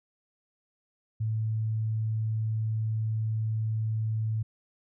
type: tone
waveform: sine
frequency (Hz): 110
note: A2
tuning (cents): 0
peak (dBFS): -26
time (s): 1.2-4.43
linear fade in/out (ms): 10
effects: none